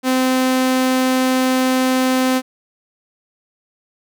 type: tone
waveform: sawtooth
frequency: 258.1 Hz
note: C4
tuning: 23 cents flat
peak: -10 dBFS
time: 0.03-2.42 s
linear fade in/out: 50 ms
effects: none